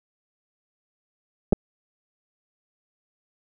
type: clicks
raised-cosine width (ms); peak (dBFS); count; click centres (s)
2; -6; 2; 1.525 / 1.53
effects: none